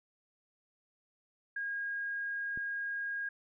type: tone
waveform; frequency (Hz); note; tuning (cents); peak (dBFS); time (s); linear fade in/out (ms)
sine; 1630; G#6; -33; -34; 1.56-3.29; 5
type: click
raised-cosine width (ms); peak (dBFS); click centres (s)
3; -35; 2.575
effects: none